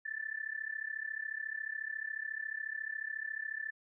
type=tone with amplitude modulation; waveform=sine; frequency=1760 Hz; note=A6; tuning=in tune; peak=-33 dBFS; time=0.05-3.71 s; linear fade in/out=10 ms; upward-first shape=sine; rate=34.1 Hz; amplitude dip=90%; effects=none